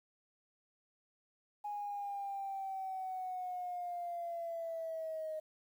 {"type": "linear sweep", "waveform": "sine", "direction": "down", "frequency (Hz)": [830.6, 622], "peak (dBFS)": -37, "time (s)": [1.64, 5.4], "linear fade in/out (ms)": 10, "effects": ["tanh soft clip ceiling -33 dBFS", "11-bit"]}